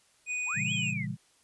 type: tone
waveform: square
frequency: 2480 Hz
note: D#7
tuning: 6 cents flat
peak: -31 dBFS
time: 0.26-0.94 s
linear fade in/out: 50 ms
type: linear two-way sweep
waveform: sine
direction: up then down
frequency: 734 to 3331 to 1894 Hz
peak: -34 dBFS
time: 0.46-1.07 s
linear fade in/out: 50 ms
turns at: 0.73 s
type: chord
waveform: sine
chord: A# diminished seventh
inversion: none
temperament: just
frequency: 116.54 / 139.85 / 167.82 / 201.4 Hz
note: A#2 / C#3 / E3 / G3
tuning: 0 / +16 / +31 / +47 cents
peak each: -37 dBFS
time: 0.54-1.17 s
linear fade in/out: 50 ms
effects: white hiss -65 dBFS RMS until 1.43 s + resampled to 24000 Hz